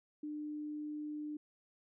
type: tone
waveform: sine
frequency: 299.9 Hz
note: D4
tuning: 36 cents sharp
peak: -39 dBFS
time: 0.23-1.37 s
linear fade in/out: 5 ms
effects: none